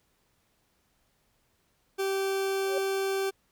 40% pulse tone, 388.5 Hz, G4, 16 cents flat, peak -26 dBFS, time 1.98-3.31 s, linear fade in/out 20 ms
sine tone with exponential growth, 554.4 Hz, C#5, in tune, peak -26 dBFS, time 2.61-2.78 s, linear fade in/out 2 ms, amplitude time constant 35 ms
effects pink hiss -71 dBFS RMS until 3.51 s

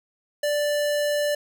square tone, 587.3 Hz, D5, in tune, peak -22 dBFS, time 0.43-1.35 s, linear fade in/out 5 ms, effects none

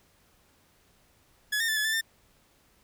sawtooth tone with pitch steps, 1697 / 1823 / 1755 / 1711 / 1762 / 1801 Hz, G#6 / A#6 / A6 / A6 / A6 / A6, +37 / -39 / -5 / -49 / +2 / +40 cents, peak -22 dBFS, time 1.52-2.012 s, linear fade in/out 10 ms, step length 82 ms, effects pink hiss -64 dBFS RMS until 2.83 s

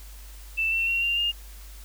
sine tone with pitch steps, 2658 / 2698 / 2739 / 2780 / 2823 Hz, E7 / E7 / F7 / F7 / F7, +14 / +40 / -34 / -9 / +18 cents, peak -22 dBFS, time 0.57-1.32 s, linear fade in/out 20 ms, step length 150 ms, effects added 50 Hz sine -41 dBFS peak until 1.84 s + white hiss -50 dBFS RMS until 1.84 s

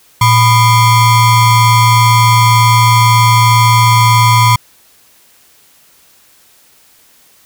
square ring-modulated tone, 554.4 Hz, C#5, in tune, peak -3 dBFS, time 0.21-4.56 s, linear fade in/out 5 ms, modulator 439 Hz, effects white hiss -47 dBFS RMS until 7.45 s

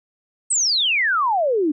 sine exponential sweep, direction down, 8510 to 282.9 Hz, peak -16 dBFS, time 0.5-1.72 s, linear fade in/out 10 ms, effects none

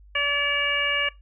harmonic tone with a mistuned harmonic, 574 Hz, D5, 40 cents flat, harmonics 1 / 2 / 3 / 4 / 5, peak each -32 / -31 / -26 / -26 / -26 dBFS, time 0.15-1.09 s, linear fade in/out 5 ms, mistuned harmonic 5, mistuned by -19 cents, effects noise-tail reverb RT60 0.2 s tail -20 dB re dry + added 50 Hz sine -47 dBFS peak until 1.21 s

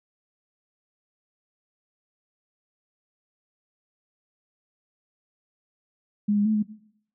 sine tone with pitch steps, 207.4 / 205 / 216.6 / 212 Hz, G#3 / G#3 / A3 / G#3, -2 / -22 / -27 / +36 cents, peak -19 dBFS, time 6.28-6.628 s, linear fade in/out 10 ms, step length 87 ms, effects noise-tail reverb RT60 0.7 s tail -17 dB re dry

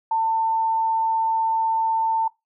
sine tone, 896 Hz, A5, 31 cents sharp, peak -18 dBFS, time 0.11-2.28 s, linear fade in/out 5 ms, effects noise-tail reverb RT60 0.2 s tail -22 dB re dry

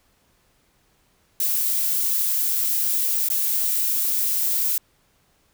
violet noise with dropouts, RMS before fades -22 dBFS, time 1.4-4.78 s, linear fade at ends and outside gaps 2 ms, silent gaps 3.287-3.3 s, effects pink hiss -63 dBFS RMS until 5.53 s

